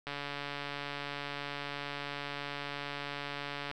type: click train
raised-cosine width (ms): 0.3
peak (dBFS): -22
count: 522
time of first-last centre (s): 0.07-3.713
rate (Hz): 143
effects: none